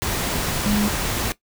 sine tone in noise, 207.7 Hz, G#3, in tune, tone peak -18 dBFS, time 0.66-0.88 s, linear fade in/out 0 ms, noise pink, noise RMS -24 dBFS, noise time 0.02-1.32 s, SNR +3 dB, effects noise-tail reverb RT60 0.1 s tail -17 dB re dry

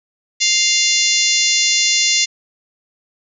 harmonic tone, 698.5 Hz, F5, in tune, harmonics 3 / 4 / 5 / 6 / 7 / 8 / 9 / 10, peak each -21 / -21 / -21 / -21 / -21 / -21 / -21 / -21 dBFS, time 0.4-2.26 s, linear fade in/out 20 ms, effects none

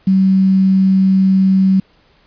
sine tone with quantisation, 190.7 Hz, G3, 47 cents flat, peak -8 dBFS, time 0.07-1.8 s, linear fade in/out 5 ms, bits 6, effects pink hiss -53 dBFS RMS until 2.26 s + resampled to 11025 Hz

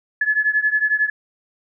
sine beating tone pair, 1709 / 1720 Hz, G#6 / A6, +49 / -40 cents, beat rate 11 Hz, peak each -18 / -20 dBFS, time 0.21-1.1 s, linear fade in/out 5 ms, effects none

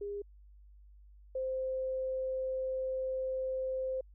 sine tone pair in turn, 407 / 521.4 Hz, G#4 / C5, -35 / -6 cents, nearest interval major third, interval 429 cents, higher second, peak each -36 / -32 dBFS, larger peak second, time 0.01-0.22 / 1.35-4.01 s, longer second, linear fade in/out 5 ms, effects added 50 Hz sine -54 dBFS peak until 4.14 s

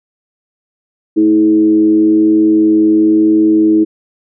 sine tone with frequency modulation, 321 Hz, E4, 46 cents flat, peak -6 dBFS, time 1.16-3.85 s, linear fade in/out 20 ms, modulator 101 Hz, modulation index 0.47, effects none

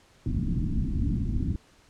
pink low-pass noise, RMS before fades -27 dBFS, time 0.26-1.56 s, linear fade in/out 2 ms, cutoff 290 Hz, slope 48 dB/octave, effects pink hiss -59 dBFS RMS until 1.89 s + low-pass 8000 Hz 12 dB/octave

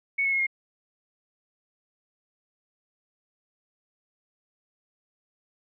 sine tone with pitch steps, 2217 / 2190 / 2164 / 2138 Hz, C#7 / C#7 / C#7 / C7, 0 / -22 / -42 / +37 cents, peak -22 dBFS, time 0.18-0.468 s, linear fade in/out 10 ms, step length 72 ms, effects none

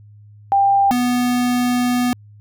sine / square tone pair in turn, 793 / 246.2 Hz, G5 / B3, +20 / -5 cents, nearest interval octave + minor sixth, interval 2025 cents, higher first, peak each -11 / -16 dBFS, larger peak first, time 0.52-0.91 / 0.91-2.13 s, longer second, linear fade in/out 0 ms, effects added 104 Hz sine -41 dBFS peak until 2.4 s

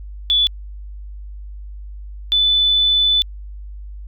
sine tone pair in turn, 3451 / 3497 Hz, A7 / A7, -34 / -11 cents, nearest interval unison, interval 23 cents, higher second, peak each -12 dBFS, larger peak neither, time 0.3-0.47 / 2.32-3.22 s, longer second, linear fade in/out 0 ms, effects added 50 Hz sine -30 dBFS peak until 4.07 s

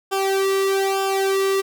sawtooth tone with flanger, 388.6 Hz, G4, 15 cents flat, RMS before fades -20 dBFS, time 0.11-1.62 s, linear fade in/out 20 ms, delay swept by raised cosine 0.48 to 1.38 ms, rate 1.1 Hz, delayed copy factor -0.9, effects none

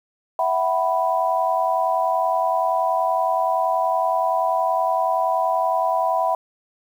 sine chord, E suspended second, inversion none, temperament equal with one note detuned, 659.3 / 749.9 / 987.8 Hz, E5 / F#5 / B5, 0 / +23 / 0 cents, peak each -22 dBFS, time 0.39-6.35 s, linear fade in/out 2 ms, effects 8-bit

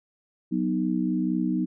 sine chord, B major, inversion second, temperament equal, 185 / 246.9 / 311.1 Hz, F#3 / B3 / D#4, 0 / 0 / 0 cents, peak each -27 dBFS, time 0.51-1.66 s, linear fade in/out 20 ms, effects none

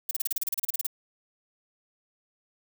violet noise bursts, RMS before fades -27 dBFS, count 15, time 0.09-0.867 s, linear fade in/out 5 ms, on 21 ms, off 33 ms, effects none

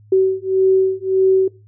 sine beating tone pair, 379.1 / 380.8 Hz, F#4 / F#4, +42 / +50 cents, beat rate 1.7 Hz, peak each -15 dBFS, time 0.12-1.48 s, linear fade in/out 5 ms, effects noise-tail reverb RT60 0.3 s tail -22 dB re dry + added 105 Hz sine -44 dBFS peak until 1.67 s

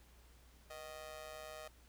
sawtooth tone with amplitude modulation, 622.3 Hz, D#5, in tune, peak -40 dBFS, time 0.7-1.68 s, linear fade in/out 5 ms, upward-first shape sine, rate 142 Hz, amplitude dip 90%, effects added 60 Hz sine -62 dBFS peak until 1.88 s + pink hiss -67 dBFS RMS until 1.88 s

